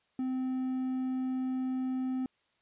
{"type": "tone", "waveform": "triangle", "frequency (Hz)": 258.3, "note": "C4", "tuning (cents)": -22, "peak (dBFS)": -28, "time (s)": [0.19, 2.26], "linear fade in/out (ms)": 2, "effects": ["white hiss -73 dBFS RMS until 2.61 s", "resampled to 8000 Hz"]}